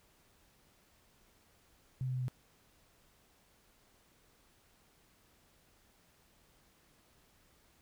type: tone with pitch steps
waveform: sine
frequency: 129.6 / 128.48 / 127.37 / 126.27 Hz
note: C3 / C3 / C3 / B2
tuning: -16 / -31 / -46 / +39 cents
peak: -33 dBFS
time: 2.01-2.282 s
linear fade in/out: 0 ms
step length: 68 ms
effects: pink hiss -68 dBFS RMS until 7.81 s